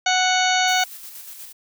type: harmonic tone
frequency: 740 Hz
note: F#5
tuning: in tune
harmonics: 1 / 2 / 3 / 4 / 5 / 6 / 8 / 9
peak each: -20 / -23 / -25 / -26 / -27 / -28 / -29 / -30 dBFS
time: 0.06-0.84 s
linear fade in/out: 5 ms
type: noise with tremolo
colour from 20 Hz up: blue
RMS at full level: -37 dBFS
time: 0.67-1.53 s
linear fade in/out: 20 ms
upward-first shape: square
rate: 8.3 Hz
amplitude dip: 35%
effects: none